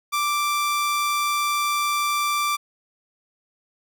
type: tone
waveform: sawtooth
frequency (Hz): 1174.7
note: D6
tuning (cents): 0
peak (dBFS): -17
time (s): 0.12-2.57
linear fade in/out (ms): 20
effects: none